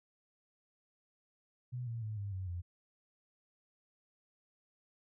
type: tone with pitch steps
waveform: sine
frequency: 124 / 115.7 / 107.95 / 100.72 / 93.97 / 87.68 Hz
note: B2 / A#2 / A2 / G2 / F#2 / F2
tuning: +7 / -13 / -33 / +47 / +27 / +7 cents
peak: -37 dBFS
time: 1.72-2.62 s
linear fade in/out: 20 ms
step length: 150 ms
effects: none